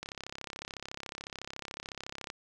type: click train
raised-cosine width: 0.2 ms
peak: -22 dBFS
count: 78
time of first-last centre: 0.03-2.301 s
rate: 33.9 Hz
effects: none